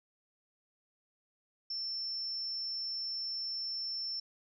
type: tone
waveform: sine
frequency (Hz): 5370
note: E8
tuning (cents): +31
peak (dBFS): -35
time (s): 1.7-4.2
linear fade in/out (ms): 5
effects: none